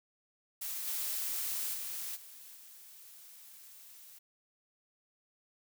blue noise with level steps, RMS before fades -39 / -36 / -40 / -52 / -54 dBFS, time 0.61-4.19 s, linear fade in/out 10 ms, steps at 0.86 / 1.73 / 2.15 / 2.55 s, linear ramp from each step 20 ms, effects none

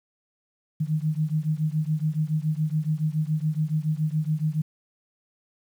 sine beating tone pair, 151.9 / 159 Hz, D#3 / D#3, -41 / +38 cents, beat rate 7.1 Hz, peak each -25 / -26 dBFS, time 0.8-4.62 s, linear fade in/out 10 ms, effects 9-bit

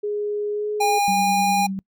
sine tone with pitch glide, 415.3 to 420.9 Hz, G#4 to G#4, 0 to +23 cents, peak -22 dBFS, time 0.03-0.99 s, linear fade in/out 10 ms, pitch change +23 cents, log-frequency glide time 0.52-0.69 s
square tone, 812 Hz, G#5, 39 cents flat, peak -18 dBFS, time 0.8-1.67 s, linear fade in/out 10 ms
sine tone with tremolo, 192.9 Hz, G3, 28 cents flat, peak -23 dBFS, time 1.08-1.79 s, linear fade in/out 0 ms, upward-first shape sine, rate 10 Hz, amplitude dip 35%
effects noise-tail reverb RT60 0.1 s tail -26 dB re dry

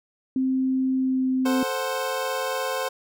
sine tone with pitch glide, 261.6 to 259.5 Hz, C4 to C4, 0 to -14 cents, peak -20 dBFS, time 0.36-1.63 s, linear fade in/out 2 ms, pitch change -14 cents, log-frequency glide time 0.96-1.29 s
25% pulse chord, F# diminished, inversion first, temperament equal, 440 / 523.3 / 740 Hz, A4 / C5 / F#5, 0 / 0 / 0 cents, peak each -29 / -23 / -29 dBFS, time 1.45-2.89 s, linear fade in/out 10 ms
effects none

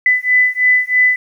sine beating tone pair, 1999 / 2002.1 Hz, B6 / B6, +20 / +23 cents, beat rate 3.1 Hz, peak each -13 dBFS, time 0.06-1.16 s, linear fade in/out 2 ms, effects 8-bit

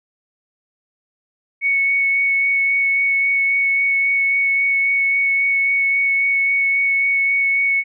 sine tone with vibrato, 2217 Hz, C#7, in tune, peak -14 dBFS, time 1.61-7.84 s, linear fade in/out 50 ms, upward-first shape sine, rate 3.7 Hz, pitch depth 9 cents each way, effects none

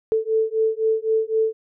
sine beating tone pair, 440 / 443.9 Hz, A4 / A4, 0 / +15 cents, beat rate 3.9 Hz, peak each -21 dBFS, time 0.12-1.53 s, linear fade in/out 0 ms, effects none

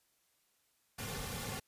pink noise with comb filter, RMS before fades -41 dBFS, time 0.98-1.6 s, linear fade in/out 10 ms, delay 3.1 ms, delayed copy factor -0.7, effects white hiss -75 dBFS RMS until 1.67 s + resampled to 32000 Hz

